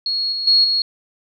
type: tone with level steps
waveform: sine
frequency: 4315 Hz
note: C#8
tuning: 47 cents flat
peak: -18 / -21 / -10 / -15 dBFS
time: 0.06-0.82 s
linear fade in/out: 2 ms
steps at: 0.32 / 0.47 / 0.64 s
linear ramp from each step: 5 ms
effects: none